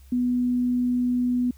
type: tone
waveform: sine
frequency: 246.9 Hz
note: B3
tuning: in tune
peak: -20 dBFS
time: 0.12-1.51 s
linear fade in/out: 5 ms
effects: added 67 Hz sine -46 dBFS peak until 1.57 s + white hiss -60 dBFS RMS until 1.57 s